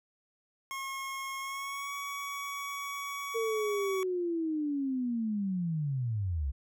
25% pulse tone with pitch glide, 1083 to 1127 Hz, C#6 to C#6, -41 to +28 cents, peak -32 dBFS, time 0.71-4.03 s, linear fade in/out 0 ms, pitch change +69 cents, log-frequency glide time 1.4-1.93 s
sine linear sweep, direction down, 460.2 to 62.6 Hz, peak -29 dBFS, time 3.34-6.52 s, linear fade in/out 20 ms
effects none

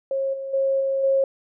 sine tone with level steps, 541 Hz, C#5, 42 cents flat, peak -21 / -28 / -18 / -20 / -16 dBFS, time 0.11-1.24 s, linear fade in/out 2 ms, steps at 0.33 / 0.53 / 0.8 / 1.03 s, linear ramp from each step 10 ms, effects none

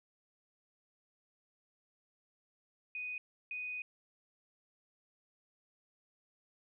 sine tone bursts at uneven times, 2489 Hz, D#7, in tune, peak -38 dBFS, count 2, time 2.95-3.18 / 3.51-3.82 s, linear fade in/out 2 ms, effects none

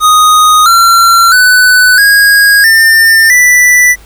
square tone with pitch steps, 1244.5 / 1365 / 1497.2 / 1642.1 / 1801.1 / 1975.5 Hz, D#6 / F6 / F#6 / G#6 / A6 / B6, 0 / -40 / +20 / -20 / +40 / 0 cents, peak -3 dBFS, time 0-3.96 s, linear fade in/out 50 ms, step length 660 ms, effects added 50 Hz sine -35 dBFS peak until 4.05 s + pink hiss -40 dBFS RMS until 4.05 s

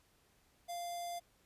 square tone with notch filter, 695 Hz, F5, 9 cents flat, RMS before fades -42 dBFS, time 0.68-1.2 s, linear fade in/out 20 ms, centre 1600 Hz, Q 0.61, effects pink hiss -71 dBFS RMS until 1.45 s + resampled to 32000 Hz

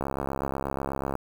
click train, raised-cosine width 1 ms, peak -15 dBFS, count 79, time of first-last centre 0.01-1.154 s, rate 68.2 Hz, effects 7-bit

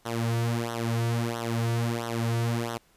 sawtooth tone with flanger, 116.4 Hz, A#2, 2 cents flat, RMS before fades -28 dBFS, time 0.05-2.78 s, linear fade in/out 10 ms, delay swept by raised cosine 0.41 to 3.81 ms, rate 1.5 Hz, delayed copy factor -0.85, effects pink hiss -63 dBFS RMS until 2.96 s + resampled to 32000 Hz

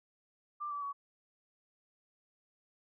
sine tone with pitch steps, 1185 / 1155.3 / 1126.3 Hz, D6 / D6 / C#6, +15 / -29 / +27 cents, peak -36 dBFS, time 0.6-0.93 s, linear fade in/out 20 ms, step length 110 ms, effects none

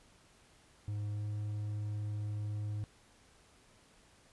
triangle tone with pitch glide, 103.83 to 104.79 Hz, G#2 to G#2, 0 to +16 cents, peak -33 dBFS, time 0.88-2.84 s, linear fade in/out 0 ms, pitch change +16 cents, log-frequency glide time 1.11-1.24 s, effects pink hiss -64 dBFS RMS until 4.32 s + resampled to 24000 Hz

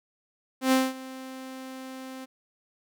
sawtooth tone with ADSR envelope, 261.6 Hz, C4, in tune, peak -14 dBFS, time 0.61-2.26 s, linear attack 110 ms, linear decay 210 ms, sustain -20 dB, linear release 22 ms, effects none

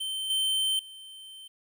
square tone with level steps, 3101 Hz, G7, 19 cents flat, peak -31 / -25 / -44 dBFS, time 0-1.48 s, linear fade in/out 10 ms, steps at 0.3 / 0.79 s, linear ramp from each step 2 ms, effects 11-bit

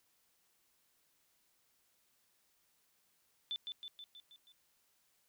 sine tone with echo, 3520 Hz, A7, in tune, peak -36 dBFS, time 3.51-3.56 s, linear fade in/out 0 ms, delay 160 ms, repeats 6, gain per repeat -4 dB, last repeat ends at 4.52 s, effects white hiss -75 dBFS RMS until 5.28 s

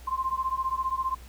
sine beating tone pair, 1043 / 1058 Hz, C6 / C6, -6 / +19 cents, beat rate 15 Hz, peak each -29 dBFS, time 0.07-1.15 s, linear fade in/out 10 ms, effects added 60 Hz sine -44 dBFS peak until 1.28 s + pink hiss -53 dBFS RMS until 1.28 s

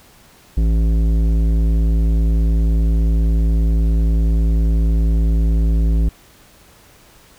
sine tone with tanh clipping, 55 Hz, A1, in tune, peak -14 dBFS, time 0.57-6.09 s, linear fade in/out 5 ms, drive 13 dB, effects pink hiss -48 dBFS RMS until 7.38 s

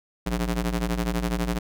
sawtooth ring-modulated tone, 116.54 Hz, A#2, in tune, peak -17 dBFS, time 0.26-1.59 s, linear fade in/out 10 ms, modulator 64.3 Hz, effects none

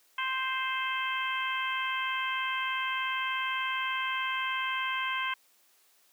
harmonic tone, 523.3 Hz, C5, in tune, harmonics 2 / 3 / 4 / 5 / 6, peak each -33 / -35 / -36 / -37 / -38 dBFS, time 0.18-5.34 s, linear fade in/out 5 ms, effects white hiss -65 dBFS RMS until 6.12 s + high-pass 300 Hz 12 dB/octave

